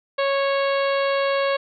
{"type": "harmonic tone", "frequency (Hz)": 552, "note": "C#5", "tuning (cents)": -7, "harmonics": [1, 2, 3, 4, 5, 6, 7, 8], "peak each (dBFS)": [-20, -26, -30, -32, -34, -36, -37, -38], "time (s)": [0.18, 1.57], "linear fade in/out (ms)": 10, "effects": []}